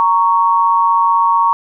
sine tone pair together, 928.9 / 1113 Hz, A#5 / C#6, -6 / +7 cents, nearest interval minor third, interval 313 cents, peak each -12 dBFS, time 0-1.53 s, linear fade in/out 0 ms, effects none

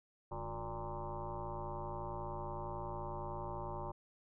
sine tone with frequency modulation, 471.4 Hz, A#4, 19 cents sharp, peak -39 dBFS, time 0.31-3.92 s, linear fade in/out 10 ms, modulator 111 Hz, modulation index 5.2, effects none

